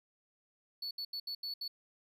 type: tone bursts at uneven times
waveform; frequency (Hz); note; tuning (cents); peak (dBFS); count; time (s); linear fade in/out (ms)
triangle; 4435; C#8; 0; -36; 6; 0.82-0.91 / 0.98-1.05 / 1.13-1.2 / 1.27-1.35 / 1.43-1.54 / 1.61-1.68; 5
effects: none